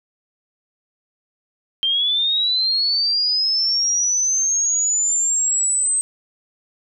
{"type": "linear sweep", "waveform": "sine", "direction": "up", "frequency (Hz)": [3136, 8280], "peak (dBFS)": -16, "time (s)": [1.83, 6.01], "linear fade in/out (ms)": 0, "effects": []}